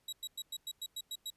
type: tone bursts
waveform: sawtooth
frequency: 3858 Hz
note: B7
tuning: 41 cents flat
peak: -35 dBFS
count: 9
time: 0.08-1.303 s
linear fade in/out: 5 ms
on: 47 ms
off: 100 ms
effects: pink hiss -75 dBFS RMS until 1.36 s + resampled to 32000 Hz